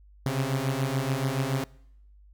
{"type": "beating tone pair", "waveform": "sawtooth", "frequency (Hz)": [130, 137], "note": ["C3", "C#3"], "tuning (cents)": [-11, -20], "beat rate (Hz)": 7, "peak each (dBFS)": [-25, -24], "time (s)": [0.26, 1.64], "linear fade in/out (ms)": 0, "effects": ["noise-tail reverb RT60 0.8 s tail -24 dB re dry", "added 50 Hz sine -51 dBFS peak until 2.33 s"]}